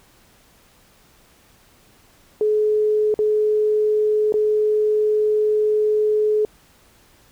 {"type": "tone with dropouts", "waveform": "sine", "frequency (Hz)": 426, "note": "G#4", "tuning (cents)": 44, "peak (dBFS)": -15, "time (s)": [2.41, 6.45], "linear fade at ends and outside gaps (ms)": 1, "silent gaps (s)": [[3.141, 3.19], [4.323, 4.34]], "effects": ["pink hiss -54 dBFS RMS until 7.31 s"]}